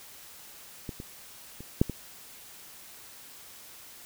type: clicks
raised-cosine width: 3 ms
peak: -22 / -26 / -29 / -7 / -20 dBFS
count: 5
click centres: 0.892 / 1.001 / 1.606 / 1.815 / 1.897 s
effects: white hiss -49 dBFS RMS until 4.05 s